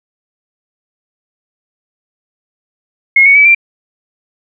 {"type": "tone with pitch steps", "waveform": "sine", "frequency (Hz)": [2161, 2226, 2292, 2361], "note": ["C#7", "C#7", "D7", "D7"], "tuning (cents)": [-45, 7, -43, 9], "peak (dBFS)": -3, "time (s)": [3.16, 3.548], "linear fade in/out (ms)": 5, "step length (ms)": 97, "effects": []}